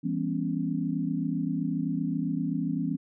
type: chord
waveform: sine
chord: C# half-diminished seventh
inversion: first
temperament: just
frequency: 166.31 / 199.57 / 249.5 / 277.2 Hz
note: E3 / G3 / B3 / C#4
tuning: +16 / +31 / +18 / 0 cents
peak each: -31 / -34 / -32 / -31 dBFS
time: 0.03-2.97 s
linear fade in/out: 20 ms
effects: none